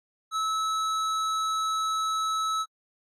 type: tone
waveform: square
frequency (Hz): 1300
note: E6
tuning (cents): -24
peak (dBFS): -26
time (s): 0.31-2.66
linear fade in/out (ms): 50
effects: low-pass 8000 Hz 12 dB/octave + AAC 64 kbps